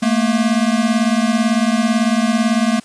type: beating tone pair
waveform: square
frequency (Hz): 217.5 / 235.5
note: A3 / A#3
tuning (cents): -20 / +18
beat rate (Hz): 18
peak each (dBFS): -17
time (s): 0.02-2.8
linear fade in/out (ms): 10
effects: white hiss -45 dBFS RMS until 2.84 s + resampled to 22050 Hz